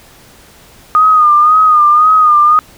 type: tone with vibrato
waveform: sine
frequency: 1229 Hz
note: D#6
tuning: 22 cents flat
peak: -4 dBFS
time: 0.95-2.59 s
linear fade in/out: 0 ms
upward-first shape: sine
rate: 1.9 Hz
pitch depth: 57 cents each way
effects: pink hiss -41 dBFS RMS until 2.77 s